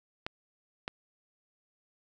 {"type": "clicks", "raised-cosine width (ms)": 0.3, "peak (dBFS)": -18, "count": 2, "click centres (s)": [0.265, 0.879], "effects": []}